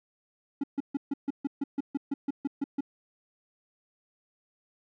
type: tone bursts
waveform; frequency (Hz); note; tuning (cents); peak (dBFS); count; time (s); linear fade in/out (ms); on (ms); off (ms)
triangle; 280; C#4; +18; -24; 14; 0.61-2.808; 5; 27; 140
effects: none